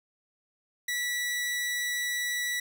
sawtooth tone, 1951 Hz, B6, 22 cents flat, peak -25 dBFS, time 0.88-2.6 s, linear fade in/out 5 ms, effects none

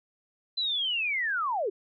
sine linear sweep, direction down, 4065 to 354.6 Hz, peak -26 dBFS, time 0.57-1.7 s, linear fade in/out 10 ms, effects none

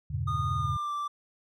sine chord, E diminished seventh, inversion none, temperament just, 82.41 / 98.89 / 118.67 / 142.4 Hz, E2 / G2 / Bb2 / Db3, 0 / +16 / +31 / +47 cents, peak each -34 dBFS, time 0.1-0.77 s, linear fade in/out 10 ms
triangle tone with pitch glide, 1228 to 1171.2 Hz, D#6 to D6, -23 to -5 cents, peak -28 dBFS, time 0.27-1.08 s, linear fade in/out 10 ms, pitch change -82 cents, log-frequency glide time 0.55-0.93 s
effects none

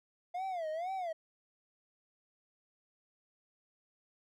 triangle tone with vibrato, 691 Hz, F5, 19 cents flat, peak -33 dBFS, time 0.34-1.13 s, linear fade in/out 10 ms, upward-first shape sine, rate 2.1 Hz, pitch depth 190 cents each way, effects none

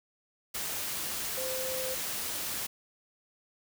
sine tone in noise, 518 Hz, C5, 17 cents flat, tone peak -35 dBFS, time 1.37-1.95 s, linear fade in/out 10 ms, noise white, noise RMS -35 dBFS, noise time 0.54-2.67 s, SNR -3 dB, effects none

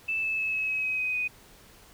sine tone with pitch steps, 2637 / 2616 / 2595 / 2574 / 2553 / 2533 / 2512 / 2492 Hz, E7 / E7 / E7 / E7 / D#7 / D#7 / D#7 / D#7, 0 / -14 / -28 / -42 / +44 / +30 / +16 / +2 cents, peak -26 dBFS, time 0.08-1.28 s, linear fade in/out 10 ms, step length 150 ms, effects pink hiss -54 dBFS RMS until 1.93 s

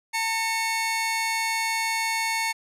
sawtooth tone pair together, 900 / 2207 Hz, A5 / C#7, +39 / -8 cents, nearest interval octave + major third, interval 1553 cents, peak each -23 dBFS, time 0.13-2.53 s, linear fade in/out 20 ms, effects low-pass 12000 Hz 12 dB/octave

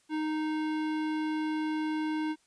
sine tone with hard clipping, 310 Hz, D#4, 6 cents flat, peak -31 dBFS, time 0.09-2.36 s, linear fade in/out 50 ms, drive 17 dB, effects white hiss -68 dBFS RMS until 2.46 s + resampled to 22050 Hz

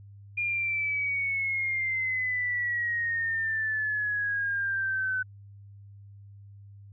sine exponential sweep, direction down, 2421 to 1508 Hz, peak -26 dBFS, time 0.37-5.23 s, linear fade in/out 10 ms, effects added 100 Hz sine -46 dBFS peak until 6.92 s

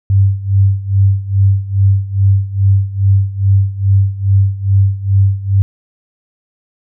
sine tone with tremolo, 98 Hz, G2, in tune, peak -5 dBFS, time 0.1-5.62 s, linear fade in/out 0 ms, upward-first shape sine, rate 2.4 Hz, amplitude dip 85%, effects none

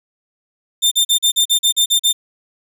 sawtooth tone bursts, 3594 Hz, A7, 36 cents sharp, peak -8 dBFS, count 10, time 0.82-2.13 s, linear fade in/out 20 ms, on 95 ms, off 40 ms, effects none

